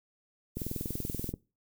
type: noise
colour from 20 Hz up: violet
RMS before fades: -41 dBFS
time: 0.55-1.33 s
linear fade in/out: 50 ms
type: click train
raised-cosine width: 3 ms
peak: -22 dBFS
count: 17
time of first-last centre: 0.57-1.339 s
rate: 20.8 Hz
effects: noise-tail reverb RT60 0.3 s tail -22 dB re dry